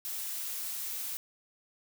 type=noise; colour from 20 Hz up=blue; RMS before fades=-37 dBFS; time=0.05-1.17 s; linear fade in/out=0 ms; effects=none